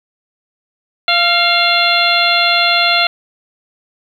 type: harmonic tone with a mistuned harmonic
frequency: 690 Hz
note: F5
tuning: 21 cents flat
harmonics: 1 / 2 / 3 / 4 / 5 / 6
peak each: -17 / -17 / -17 / -17 / -17 / -17 dBFS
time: 1.08-3.07 s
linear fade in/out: 2 ms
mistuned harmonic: 3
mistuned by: +47 cents
effects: 7-bit